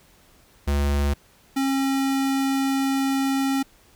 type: tone pair in turn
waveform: square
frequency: 71.2 / 270.7 Hz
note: C#2 / C#4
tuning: +47 / -41 cents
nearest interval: octave + major seventh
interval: 2312 cents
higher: second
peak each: -20 / -21 dBFS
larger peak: first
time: 0.67-1.14 / 1.56-3.63 s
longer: second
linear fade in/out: 10 ms
effects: pink hiss -56 dBFS RMS until 3.95 s